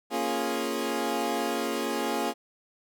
20% pulse chord, Bb minor seventh, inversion none, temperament equal, 233.1 / 277.2 / 349.2 / 415.3 Hz, Bb3 / Db4 / F4 / Ab4, 0 / 0 / 0 / 0 cents, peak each -28 dBFS, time 0.1-2.34 s, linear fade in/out 50 ms, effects none

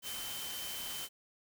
sine tone in noise, 3078 Hz, G7, 32 cents flat, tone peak -44 dBFS, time 0.02-1.09 s, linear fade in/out 50 ms, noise white, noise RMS -42 dBFS, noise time 0.02-1.09 s, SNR -5 dB, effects none

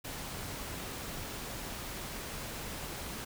pink noise, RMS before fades -41 dBFS, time 0.04-3.25 s, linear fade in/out 10 ms, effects none

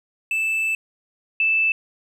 triangle / sine tone pair in turn, 2637 / 2637 Hz, E7 / E7, 0 / 0 cents, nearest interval unison, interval 0 cents, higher neither, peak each -18 / -16 dBFS, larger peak second, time 0.31-0.75 / 1.4-1.72 s, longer first, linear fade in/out 2 ms, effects none

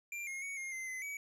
square tone with pitch steps, 2375 / 2147 / 2232 / 2133 / 2073 / 2042 / 2273 Hz, D7 / C7 / C#7 / C7 / C7 / C7 / C#7, +19 / +44 / +11 / +33 / -17 / -43 / +43 cents, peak -40 dBFS, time 0.12-1.17 s, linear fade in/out 2 ms, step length 150 ms, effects low-pass 12000 Hz 12 dB/octave + 13-bit

